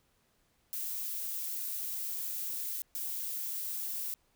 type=noise bursts at uneven times; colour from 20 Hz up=violet; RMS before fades=-37 dBFS; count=2; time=0.73-2.82 / 2.95-4.14 s; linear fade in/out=0 ms; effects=pink hiss -72 dBFS RMS until 4.35 s